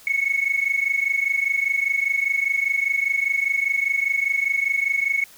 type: tone pair together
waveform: sine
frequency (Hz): 2192 / 2217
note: C#7 / C#7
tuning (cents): -20 / 0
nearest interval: unison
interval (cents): 20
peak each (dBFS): -21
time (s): 0.07-5.24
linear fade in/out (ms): 2
effects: tanh soft clip ceiling -13 dBFS + white hiss -48 dBFS RMS until 5.37 s